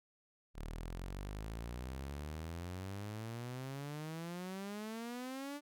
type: exponential sweep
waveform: sawtooth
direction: up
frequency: 37 to 294.6 Hz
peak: -38 dBFS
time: 0.54-5.61 s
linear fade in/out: 50 ms
effects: none